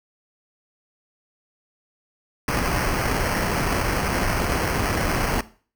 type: noise with sample-and-hold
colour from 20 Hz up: pink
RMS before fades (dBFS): -23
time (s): 2.48-5.41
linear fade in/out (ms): 2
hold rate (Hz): 3675
effects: noise-tail reverb RT60 0.4 s tail -17 dB re dry